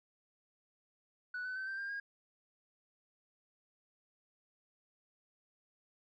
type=tone with pitch steps; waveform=sine; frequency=1480 / 1508.5 / 1537.5 / 1567.1 / 1597.3 / 1628 Hz; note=F#6 / F#6 / G6 / G6 / G6 / G#6; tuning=0 / +33 / -34 / -1 / +32 / -35 cents; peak=-36 dBFS; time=1.34-2 s; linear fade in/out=5 ms; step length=110 ms; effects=tanh soft clip ceiling -36 dBFS